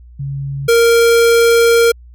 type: tone pair in turn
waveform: sine / square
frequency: 138.59 / 465.2 Hz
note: C#3 / A#4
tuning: 0 / -4 cents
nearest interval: octave + major sixth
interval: 2096 cents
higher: second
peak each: -19 / -8 dBFS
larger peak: second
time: 0.19-0.68 / 0.68-1.92 s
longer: second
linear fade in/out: 10 ms
effects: added 60 Hz sine -36 dBFS peak until 2.14 s